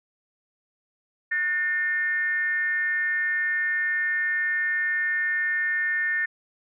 sine tone with frequency modulation, 1800 Hz, A6, 39 cents sharp, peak -22 dBFS, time 1.31-6.26 s, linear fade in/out 10 ms, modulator 334 Hz, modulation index 0.46, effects none

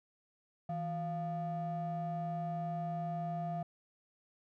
triangle ring-modulated tone, 266.1 Hz, C4, 29 cents sharp, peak -30 dBFS, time 0.69-3.63 s, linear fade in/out 5 ms, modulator 429 Hz, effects none

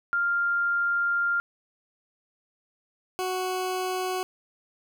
sine / 20% pulse tone pair in turn, 1396.9 / 370 Hz, F6 / F#4, 0 / 0 cents, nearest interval octave + major seventh, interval 2300 cents, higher first, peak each -22 dBFS, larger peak neither, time 0.13-1.4 / 3.19-4.23 s, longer first, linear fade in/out 0 ms, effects none

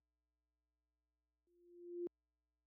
sine tone with exponential growth, 349.2 Hz, F4, in tune, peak -37 dBFS, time 1.47-2.07 s, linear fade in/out 0 ms, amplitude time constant 130 ms, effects added 60 Hz sine -70 dBFS peak until 2.66 s + high-pass 200 Hz 12 dB/octave

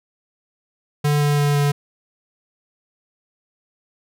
square tone with pitch steps, 146.83 / 145.9 / 144.98 / 144.06 Hz, D3 / D3 / D3 / D3, 0 / -11 / -22 / -33 cents, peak -16 dBFS, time 1.04-1.72 s, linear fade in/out 10 ms, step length 170 ms, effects none

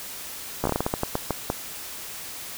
slowing click train, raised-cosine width 1 ms, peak -9 dBFS, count 13, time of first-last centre 0.64-1.501 s, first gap 14 ms, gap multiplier 1.27, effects white hiss -37 dBFS RMS until 2.57 s

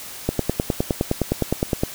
click train, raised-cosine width 2 ms, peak -5 dBFS, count 16, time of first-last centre 0.29-1.835 s, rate 9.71 Hz, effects white hiss -36 dBFS RMS until 1.94 s

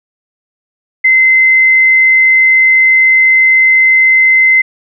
sine tone, 2062 Hz, C7, 26 cents flat, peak -4 dBFS, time 1.04-4.62 s, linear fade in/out 10 ms, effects none

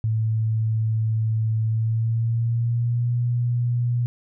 sine tone with pitch glide, 110.7 to 120.72 Hz, A2 to B2, +11 to -39 cents, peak -19 dBFS, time 0.04-4.06 s, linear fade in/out 0 ms, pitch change +150 cents, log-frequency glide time 1.64-3.13 s, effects none

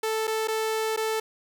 sawtooth tone with dropouts, 440 Hz, A4, in tune, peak -21 dBFS, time 0.03-1.2 s, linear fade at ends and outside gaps 5 ms, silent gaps 0.272-0.276 / 0.475-0.482 / 0.964-0.973 s, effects none

